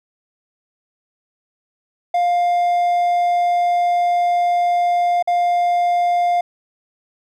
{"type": "tone with dropouts", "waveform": "triangle", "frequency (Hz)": 703, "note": "F5", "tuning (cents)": 11, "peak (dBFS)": -12, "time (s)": [2.14, 6.41], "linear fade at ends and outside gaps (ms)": 5, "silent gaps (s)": [5.226, 5.274], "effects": []}